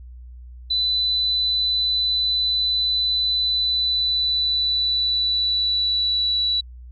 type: tone with pitch glide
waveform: sine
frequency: 3997 to 3937 Hz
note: B7 to B7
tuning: +20 to -6 cents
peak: -18 dBFS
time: 0.7-6.61 s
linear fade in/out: 10 ms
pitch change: -26 cents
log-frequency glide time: 3.4-6.43 s
effects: added 61 Hz sine -37 dBFS peak until 6.91 s